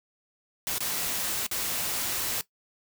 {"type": "noise with dropouts", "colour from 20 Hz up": "white", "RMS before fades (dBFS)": -30, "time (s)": [0.67, 2.41], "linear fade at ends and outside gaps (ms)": 0, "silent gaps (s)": [[0.782, 0.805], [1.465, 1.513]], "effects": ["noise-tail reverb RT60 0.1 s tail -17 dB re dry"]}